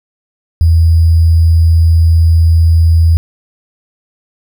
sine tone with sample-and-hold, 82.3 Hz, E2, 2 cents flat, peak -4 dBFS, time 0.61-3.17 s, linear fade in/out 0 ms, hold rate 4900 Hz, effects none

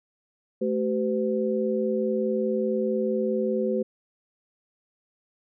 sine tone cluster, 218.6 / 382.3 / 507 Hz, A3 / G4 / B4, -11 / -43 / +45 cents, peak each -27 dBFS, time 0.61-3.83 s, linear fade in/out 10 ms, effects none

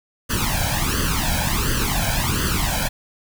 pink noise with flanger, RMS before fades -21 dBFS, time 0.29-2.89 s, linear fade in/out 20 ms, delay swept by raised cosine 0.64 to 1.28 ms, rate 1.4 Hz, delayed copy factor +0.85, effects none

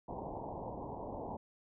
white low-pass noise, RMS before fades -43 dBFS, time 0.08-1.37 s, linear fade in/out 5 ms, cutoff 980 Hz, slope 96 dB/octave, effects none

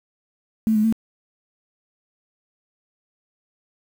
sine tone with pitch steps, 220.1 / 213.6 / 223.9 Hz, A3 / G#3 / A3, +1 / +49 / +30 cents, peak -15 dBFS, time 0.67-0.925 s, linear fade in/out 0 ms, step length 85 ms, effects 7-bit

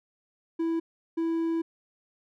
triangle tone pair in turn, 329.6 / 329.6 Hz, E4 / E4, 0 / 0 cents, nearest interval unison, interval 0 cents, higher neither, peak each -23 dBFS, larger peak neither, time 0.59-0.8 / 1.17-1.62 s, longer second, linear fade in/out 10 ms, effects none

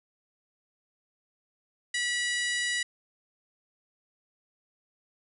harmonic tone with a mistuned harmonic, 972 Hz, B5, 28 cents flat, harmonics 2 / 3 / 4 / 5 / 6 / 7 / 8 / 9 / 10, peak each -29 / -36 / -36 / -40 / -44 / -39 / -42 / -44 / -43 dBFS, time 1.94-2.83 s, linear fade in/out 5 ms, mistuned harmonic 7, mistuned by +44 cents, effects none

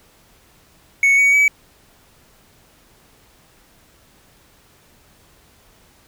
triangle tone with pitch steps, 2217 / 2249 / 2282 Hz, C#7 / C#7 / C#7, 0 / +24 / +50 cents, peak -9 dBFS, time 1.03-1.48 s, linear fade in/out 2 ms, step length 150 ms, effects pink hiss -53 dBFS RMS until 6.07 s

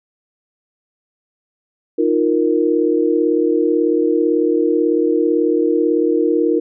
sine chord, Eb suspended second, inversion none, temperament equal, 311.1 / 349.2 / 466.2 Hz, Eb4 / F4 / Bb4, 0 / 0 / 0 cents, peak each -17 dBFS, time 1.98-6.6 s, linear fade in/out 10 ms, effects none

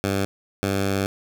10% pulse tone pair in turn, 98 / 98 Hz, G2 / G2, 0 / 0 cents, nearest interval unison, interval 0 cents, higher neither, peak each -13 dBFS, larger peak neither, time 0.04-0.25 / 0.63-1.06 s, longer second, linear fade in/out 0 ms, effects 8-bit

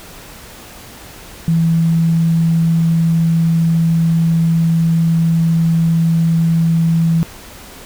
sine tone, 164.81 Hz, E3, in tune, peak -10 dBFS, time 1.48-7.23 s, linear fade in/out 0 ms, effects pink hiss -36 dBFS RMS until 7.85 s

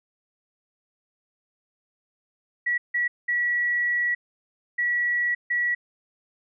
sine tone bursts at uneven times, 1934 Hz, B6, 37 cents flat, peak -21 dBFS, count 5, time 2.66-2.78 / 2.94-3.08 / 3.28-4.15 / 4.78-5.35 / 5.5-5.75 s, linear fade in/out 10 ms, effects none

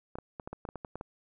clicks, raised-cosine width 1 ms, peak -25 dBFS, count 11, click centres 0.155 / 0.186 / 0.398 / 0.475 / 0.53 / 0.652 / 0.689 / 0.757 / 0.848 / 0.956 / 1.011 s, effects none

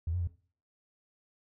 triangle tone with pitch steps, 82.1 / 89.5 / 85.9 Hz, E2 / F2 / F2, -6 / +43 / -28 cents, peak -25 dBFS, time 0.07-0.274 s, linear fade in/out 5 ms, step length 68 ms, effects noise-tail reverb RT60 0.4 s tail -19 dB re dry + tanh soft clip ceiling -27 dBFS

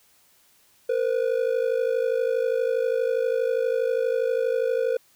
triangle ring-modulated tone, 488.7 Hz, B4, 18 cents flat, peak -16 dBFS, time 0.89-4.97 s, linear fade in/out 5 ms, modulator 26.2 Hz, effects white hiss -60 dBFS RMS until 5.15 s

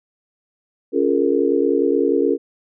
sine chord, Bb minor seventh, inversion first, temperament just, 279.7 / 349.6 / 419.5 / 466.2 Hz, Db4 / F4 / Ab4 / Bb4, +16 / +2 / +17 / 0 cents, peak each -20 dBFS, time 0.92-2.38 s, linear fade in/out 50 ms, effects none

